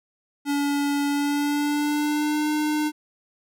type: tone with pitch glide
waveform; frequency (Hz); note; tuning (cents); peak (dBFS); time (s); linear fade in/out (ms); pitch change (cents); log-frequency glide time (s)
square; 285.5 to 302.5; D4 to D#4; -49 to -49; -22; 0.45-2.92; 50; +100; 1.08-2.5
effects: none